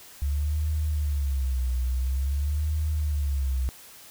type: tone with vibrato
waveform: sine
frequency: 69.3 Hz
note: C#2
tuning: in tune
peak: -23 dBFS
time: 0.22-3.69 s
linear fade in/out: 0 ms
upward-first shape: sine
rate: 0.48 Hz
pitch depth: 180 cents each way
effects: white hiss -48 dBFS RMS until 4.1 s